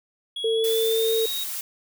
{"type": "tone with pitch glide", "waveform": "triangle", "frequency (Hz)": [3333, 3785], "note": ["G#7", "A#7"], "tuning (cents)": [5, 26], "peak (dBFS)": -27, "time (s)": [0.36, 1.44], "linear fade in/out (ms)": 5, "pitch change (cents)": 221, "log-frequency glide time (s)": [0.53, 1.22]}
{"type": "tone", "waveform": "sine", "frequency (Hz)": 449.2, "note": "A4", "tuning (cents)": 36, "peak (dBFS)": -20, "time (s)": [0.44, 1.26], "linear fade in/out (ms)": 5}
{"type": "noise", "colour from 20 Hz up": "blue", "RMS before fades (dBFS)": -31, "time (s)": [0.64, 1.61], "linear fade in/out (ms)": 2}
{"effects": []}